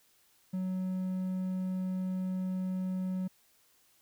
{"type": "tone", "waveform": "triangle", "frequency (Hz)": 185.8, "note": "F#3", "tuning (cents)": 7, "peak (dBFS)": -29, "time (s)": [0.53, 3.28], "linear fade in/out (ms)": 10, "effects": ["white hiss -67 dBFS RMS until 4.01 s"]}